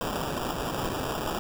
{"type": "noise with sample-and-hold", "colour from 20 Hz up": "white", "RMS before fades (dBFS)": -31, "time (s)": [0.01, 1.39], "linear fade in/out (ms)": 0, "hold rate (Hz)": 2100, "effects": []}